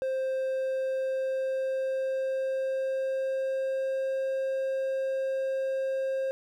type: tone with pitch glide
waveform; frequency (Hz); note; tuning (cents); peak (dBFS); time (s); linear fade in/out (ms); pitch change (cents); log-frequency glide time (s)
triangle; 526 to 532.7; C5 to C5; +9 to +31; -25; 0.02-6.31; 0; +22; 0.33-4.19
effects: 11-bit